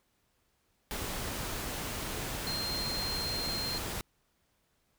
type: tone in noise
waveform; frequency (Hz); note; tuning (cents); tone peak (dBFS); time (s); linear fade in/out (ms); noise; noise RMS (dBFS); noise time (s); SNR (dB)
sine; 4186; C8; 0; -34; 2.47-3.78; 0; pink; -37; 0.91-4.01; 0
effects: pink hiss -74 dBFS RMS until 4.98 s